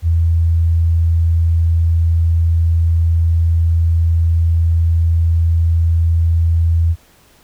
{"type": "tone", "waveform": "sine", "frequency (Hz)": 83, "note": "E2", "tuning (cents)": 12, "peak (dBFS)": -10, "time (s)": [0.02, 6.96], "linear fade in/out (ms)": 50, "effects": ["pink hiss -50 dBFS RMS until 7.43 s"]}